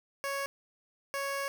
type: tone pair in turn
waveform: 15% pulse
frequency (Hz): 554.4 / 554.4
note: C#5 / C#5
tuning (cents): 0 / 0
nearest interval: unison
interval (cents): 0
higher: neither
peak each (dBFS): -26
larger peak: neither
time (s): 0.24-0.46 / 1.14-1.48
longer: second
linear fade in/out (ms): 0
effects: none